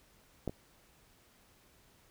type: clicks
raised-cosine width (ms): 2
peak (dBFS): -20 / -28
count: 2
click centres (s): 0.477 / 0.495
effects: pink hiss -65 dBFS RMS until 2.1 s